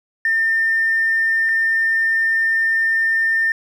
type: tone pair in turn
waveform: triangle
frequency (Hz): 1805 / 1805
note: A6 / A6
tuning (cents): +44 / +44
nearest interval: unison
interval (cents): 0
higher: neither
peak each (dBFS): -11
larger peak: neither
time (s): 0.25-1.49 / 1.49-3.52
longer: second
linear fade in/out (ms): 2
effects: tanh soft clip ceiling -12 dBFS